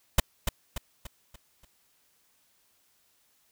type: noise with echo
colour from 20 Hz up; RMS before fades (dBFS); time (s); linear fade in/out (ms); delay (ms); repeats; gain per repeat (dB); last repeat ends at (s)
pink; -18; 0.18-0.2; 5; 290; 5; -7; 1.65
effects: white hiss -68 dBFS RMS until 3.51 s